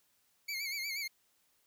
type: tone with vibrato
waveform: 25% pulse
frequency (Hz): 2217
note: C#7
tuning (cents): 0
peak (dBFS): -32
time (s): 0.48-1.08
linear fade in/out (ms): 10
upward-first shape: sine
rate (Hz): 8.3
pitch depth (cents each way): 87
effects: white hiss -73 dBFS RMS until 1.66 s